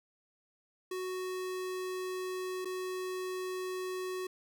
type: tone with dropouts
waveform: square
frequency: 370 Hz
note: F#4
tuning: in tune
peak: -36 dBFS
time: 0.91-4.27 s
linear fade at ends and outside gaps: 5 ms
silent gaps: 2.648-2.654 s
effects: none

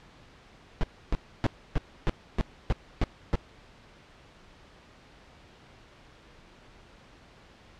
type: noise bursts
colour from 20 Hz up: brown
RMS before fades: -23 dBFS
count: 9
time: 0.81-3.355 s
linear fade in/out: 0 ms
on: 25 ms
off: 290 ms
effects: pink hiss -54 dBFS RMS until 7.79 s + low-pass 4000 Hz 12 dB/octave

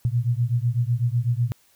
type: beating tone pair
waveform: sine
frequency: 116.54 / 124.54 Hz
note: A#2 / B2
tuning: 0 / +15 cents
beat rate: 8 Hz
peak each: -22 / -23 dBFS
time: 0.05-1.52 s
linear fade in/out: 0 ms
effects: white hiss -60 dBFS RMS until 1.75 s

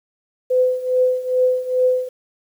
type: tone with tremolo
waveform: sine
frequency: 507 Hz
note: B4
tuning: 45 cents sharp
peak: -11 dBFS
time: 0.5-2.09 s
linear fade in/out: 10 ms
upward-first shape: triangle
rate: 2.4 Hz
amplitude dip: 85%
effects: 8-bit

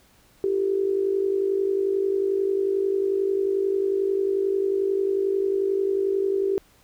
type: tone with amplitude modulation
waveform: sine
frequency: 390 Hz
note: G4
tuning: 9 cents flat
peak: -17 dBFS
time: 0.44-6.58 s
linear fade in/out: 0 ms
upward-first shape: sine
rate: 51.2 Hz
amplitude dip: 70%
effects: pink hiss -58 dBFS RMS until 6.83 s

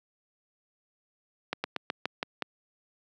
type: slowing click train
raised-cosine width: 0.3 ms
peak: -13 dBFS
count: 7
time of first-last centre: 1.53-2.423 s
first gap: 110 ms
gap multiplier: 1.12
effects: high-pass 200 Hz 12 dB/octave

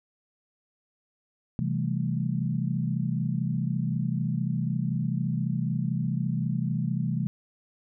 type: chord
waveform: sine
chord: A minor seventh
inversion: first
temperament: equal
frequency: 130.81 / 164.81 / 196 / 220 Hz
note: C3 / E3 / G3 / A3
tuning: 0 / 0 / 0 / 0 cents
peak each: -29 / -29 / -33 / -33 dBFS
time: 1.59-7.27 s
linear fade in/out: 0 ms
effects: none

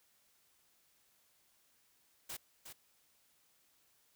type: noise with echo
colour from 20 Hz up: white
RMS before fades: -44 dBFS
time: 2.29-2.37 s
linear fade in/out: 10 ms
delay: 360 ms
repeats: 1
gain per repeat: -7 dB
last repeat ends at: 2.73 s
effects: white hiss -72 dBFS RMS until 4.15 s

